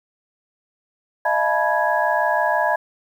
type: tone cluster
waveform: sine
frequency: 616 / 682 / 864 / 978 / 1661 Hz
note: D#5 / F5 / A5 / B5 / G#6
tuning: -17 / -41 / -32 / -17 / 0 cents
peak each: -23 dBFS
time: 1.25-2.76 s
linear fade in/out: 5 ms
effects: 8-bit